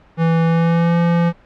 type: tone with pitch glide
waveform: square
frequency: 164.81 to 170.52 Hz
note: E3 to F3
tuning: 0 to -41 cents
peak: -13 dBFS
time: 0.17-1.33 s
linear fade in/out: 50 ms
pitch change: +59 cents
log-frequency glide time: 0.45-0.98 s
effects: pink hiss -49 dBFS RMS until 1.45 s + low-pass 2000 Hz 12 dB/octave